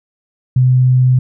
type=tone; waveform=sine; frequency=127.5 Hz; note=C3; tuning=44 cents flat; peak=-7 dBFS; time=0.56-1.19 s; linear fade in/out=5 ms; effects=none